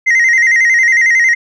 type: tone with vibrato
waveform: sine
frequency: 1975.5 Hz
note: B6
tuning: in tune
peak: -4 dBFS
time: 0.06-1.35 s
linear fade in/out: 20 ms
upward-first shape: square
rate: 11 Hz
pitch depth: 82 cents each way
effects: tanh soft clip ceiling -6 dBFS